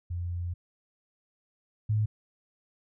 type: tone pair in turn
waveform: sine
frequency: 87.31 / 107.26 Hz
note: F2 / A2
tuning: 0 / -44 cents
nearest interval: major third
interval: 356 cents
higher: second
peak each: -30 / -23 dBFS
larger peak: second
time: 0.1-0.54 / 1.89-2.06 s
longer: first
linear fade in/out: 10 ms
effects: none